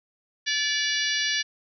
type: harmonic tone with a mistuned harmonic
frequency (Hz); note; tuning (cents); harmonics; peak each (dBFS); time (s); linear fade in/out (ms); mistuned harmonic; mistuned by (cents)
578; D5; -28; 3 / 4 / 5 / 6 / 7 / 8 / 9 / 10; -28 / -33 / -31 / -31 / -33 / -32 / -37 / -33; 0.46-1.43; 20; 9; -29
effects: none